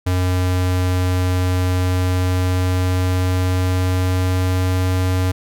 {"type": "tone with pitch glide", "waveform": "square", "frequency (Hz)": [91.2, 92.1], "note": ["F#2", "F#2"], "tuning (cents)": [-24, -7], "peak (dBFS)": -16, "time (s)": [0.06, 5.32], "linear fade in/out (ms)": 10, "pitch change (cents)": 17, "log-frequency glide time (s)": [1.6, 4.98], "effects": []}